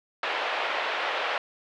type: band-pass noise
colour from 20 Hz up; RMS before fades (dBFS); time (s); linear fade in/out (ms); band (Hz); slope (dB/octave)
pink; -29; 0.23-1.38; 2; 540 to 3300; 24
effects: none